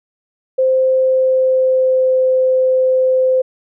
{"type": "tone with pitch glide", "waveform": "sine", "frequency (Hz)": [521, 516.8], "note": ["C5", "C5"], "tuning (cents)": [-7, -21], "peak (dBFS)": -10, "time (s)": [0.58, 3.42], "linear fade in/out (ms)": 10, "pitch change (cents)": -14, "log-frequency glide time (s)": [0.99, 2.2], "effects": []}